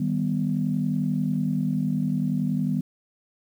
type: chord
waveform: sine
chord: Eb augmented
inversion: none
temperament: equal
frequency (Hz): 155.56 / 196 / 246.9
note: Eb3 / G3 / B3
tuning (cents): 0 / 0 / 0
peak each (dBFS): -26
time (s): 0-2.81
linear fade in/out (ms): 5
effects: tanh soft clip ceiling -12 dBFS + 9-bit